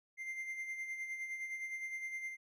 triangle tone with tremolo, 2093 Hz, C7, in tune, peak -36 dBFS, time 0.17-2.37 s, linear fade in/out 50 ms, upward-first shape sine, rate 9.7 Hz, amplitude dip 50%, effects none

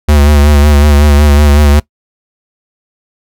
square tone with vibrato, 73.1 Hz, D2, 7 cents flat, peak -4 dBFS, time 0.08-1.8 s, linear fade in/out 10 ms, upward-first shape sine, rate 5.4 Hz, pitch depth 44 cents each way, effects noise-tail reverb RT60 0.1 s tail -21 dB re dry

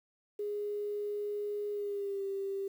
sine tone with pitch glide, 413.6 to 392.6 Hz, G#4 to G4, -7 to +3 cents, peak -33 dBFS, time 0.39-2.68 s, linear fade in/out 5 ms, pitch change -90 cents, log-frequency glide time 1.72-2.24 s, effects 10-bit

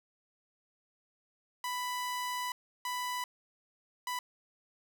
sawtooth tone bursts at uneven times, 992 Hz, B5, 7 cents sharp, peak -30 dBFS, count 3, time 1.64-2.52 / 2.85-3.24 / 4.07-4.19 s, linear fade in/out 2 ms, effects none

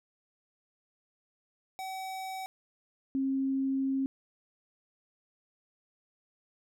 square / sine tone pair in turn, 760 / 268.7 Hz, F#5 / C4, +46 / +46 cents, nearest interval octave + tritone, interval 1800 cents, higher first, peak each -37 / -27 dBFS, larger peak second, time 1.79-2.46 / 3.15-4.06 s, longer second, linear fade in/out 0 ms, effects none

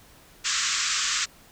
white band-pass noise, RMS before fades -26 dBFS, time 0.44-1.26 s, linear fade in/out 20 ms, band 1100 to 7700 Hz, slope 96 dB/octave, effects pink hiss -53 dBFS RMS until 1.51 s

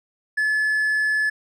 triangle tone with hard clipping, 1722 Hz, A6, 38 cents flat, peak -19 dBFS, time 0.37-1.3 s, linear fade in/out 10 ms, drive 5 dB, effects none

